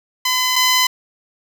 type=tone pair in turn; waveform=10% pulse; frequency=1015 / 1015 Hz; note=B5 / B5; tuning=+47 / +47 cents; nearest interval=unison; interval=0 cents; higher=neither; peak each=-7 / -4 dBFS; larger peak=second; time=0.25-0.56 / 0.56-0.87 s; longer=neither; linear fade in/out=5 ms; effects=none